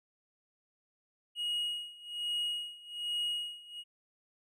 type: tone with tremolo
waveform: triangle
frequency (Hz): 2887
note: F#7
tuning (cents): -43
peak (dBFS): -29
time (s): 1.35-3.84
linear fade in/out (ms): 50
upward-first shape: sine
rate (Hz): 1.2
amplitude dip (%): 90
effects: none